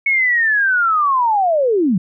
sine linear sweep, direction down, 2217 to 164.81 Hz, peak -12 dBFS, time 0.06-1.98 s, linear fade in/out 5 ms, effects none

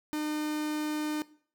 45% pulse tone, 303.4 Hz, D#4, 44 cents flat, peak -30 dBFS, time 0.13-1.22 s, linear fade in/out 0 ms, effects noise-tail reverb RT60 0.5 s tail -19 dB re dry

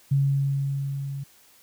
sine tone with level ramp, 138.59 Hz, C#3, in tune, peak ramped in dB -17 to -30 dBFS, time 0.11-1.24 s, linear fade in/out 10 ms, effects white hiss -56 dBFS RMS until 1.62 s

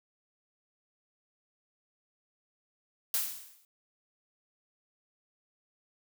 blue noise with exponential decay, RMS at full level -27 dBFS, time 3.14-3.65 s, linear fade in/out 1 ms, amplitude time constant 110 ms, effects none

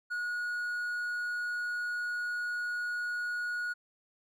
triangle tone, 1451 Hz, F#6, 34 cents flat, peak -30 dBFS, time 0.1-3.74 s, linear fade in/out 20 ms, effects none

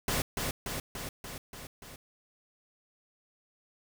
pink noise with echo, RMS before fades -30 dBFS, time 0.08-0.22 s, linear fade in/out 2 ms, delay 290 ms, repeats 6, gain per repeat -3 dB, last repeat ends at 1.96 s, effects none

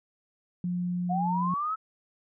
sine tone, 177.7 Hz, F3, 30 cents sharp, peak -27 dBFS, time 0.64-1.54 s, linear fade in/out 2 ms
sine linear sweep, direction up, 696 to 1318.5 Hz, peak -27 dBFS, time 1.09-1.76 s, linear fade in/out 20 ms
effects none

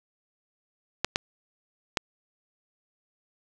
clicks, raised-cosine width 0.2 ms, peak -6 dBFS, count 3, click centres 1.046 / 1.159 / 1.972 s, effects none

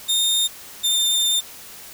sawtooth tone pair in turn, 3653 / 3605 Hz, A#7 / A7, -36 / +41 cents, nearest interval unison, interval 23 cents, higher first, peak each -14 dBFS, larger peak neither, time 0.08-0.48 / 0.83-1.41 s, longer second, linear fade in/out 20 ms, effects white hiss -40 dBFS RMS until 1.93 s

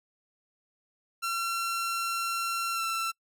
sawtooth tone with pitch glide, 1360 to 1341.3 Hz, F6 to E6, -46 to +30 cents, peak -25 dBFS, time 1.22-3.12 s, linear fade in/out 20 ms, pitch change -24 cents, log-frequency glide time 2.74-2.81 s, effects noise-tail reverb RT60 0.1 s tail -26 dB re dry

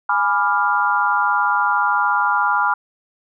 sine chord, G# diminished seventh, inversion none, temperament equal with one note detuned, 830.6 / 987.8 / 1186.3 / 1396.9 Hz, G#5 / B5 / D6 / F6, 0 / 0 / +17 / 0 cents, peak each -21 / -20 / -22 / -19 dBFS, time 0.09-2.74 s, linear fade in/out 5 ms, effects none

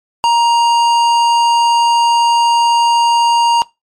triangle tone with hard clipping, 938 Hz, A#5, 11 cents sharp, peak -10 dBFS, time 0.24-3.62 s, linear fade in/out 0 ms, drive 17 dB, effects noise-tail reverb RT60 0.2 s tail -21 dB re dry + MP3 64 kbps

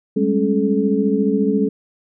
sine tone cluster, 196 / 210.3 / 275.2 / 429.7 Hz, G3 / G#3 / C#4 / A4, 0 / +22 / -12 / -41 cents, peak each -20 dBFS, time 0.16-1.69 s, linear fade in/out 10 ms, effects none

